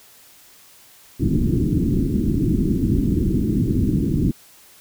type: low-pass noise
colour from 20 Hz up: white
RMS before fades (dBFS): -19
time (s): 1.19-4.32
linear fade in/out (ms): 20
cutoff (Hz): 330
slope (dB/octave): 48
effects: white hiss -49 dBFS RMS until 4.8 s